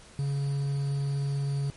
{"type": "tone with quantisation", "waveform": "triangle", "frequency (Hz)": 140, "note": "C#3", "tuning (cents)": 18, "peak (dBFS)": -24, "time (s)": [0.19, 1.7], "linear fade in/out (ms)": 0, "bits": 8, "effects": ["pink hiss -52 dBFS RMS until 1.76 s", "MP3 48 kbps"]}